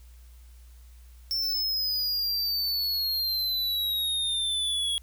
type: exponential sweep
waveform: square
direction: down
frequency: 5410 to 3322 Hz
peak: -26 dBFS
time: 1.31-4.98 s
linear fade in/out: 0 ms
effects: added 60 Hz sine -47 dBFS peak until 5.02 s + white hiss -62 dBFS RMS until 5.02 s